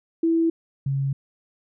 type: tone pair in turn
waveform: sine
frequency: 329.6 / 137.19 Hz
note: E4 / C#3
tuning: 0 / -18 cents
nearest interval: octave + minor third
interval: 1518 cents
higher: first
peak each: -17 / -21 dBFS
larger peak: first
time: 0.23-0.5 / 0.86-1.13 s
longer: neither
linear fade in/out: 5 ms
effects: none